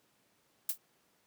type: noise with exponential decay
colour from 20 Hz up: violet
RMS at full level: -26 dBFS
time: 0.69-0.78 s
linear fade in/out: 5 ms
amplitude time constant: 19 ms
effects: pink hiss -71 dBFS RMS until 1.26 s + high-pass 150 Hz 12 dB/octave